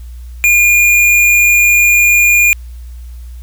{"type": "tone with hard clipping", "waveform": "sine", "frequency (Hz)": 2421, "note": "D#7", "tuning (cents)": -48, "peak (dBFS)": -7, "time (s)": [0.44, 2.53], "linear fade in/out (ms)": 0, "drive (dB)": 14, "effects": ["added 60 Hz sine -26 dBFS peak until 3.42 s", "white hiss -49 dBFS RMS until 3.42 s"]}